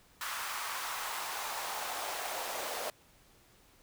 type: noise with high-pass filter sweep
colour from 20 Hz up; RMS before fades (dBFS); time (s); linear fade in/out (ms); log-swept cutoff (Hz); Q
pink; -38; 0.21-2.9; 2; 1200 to 580; 2.2
effects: pink hiss -63 dBFS RMS until 3.82 s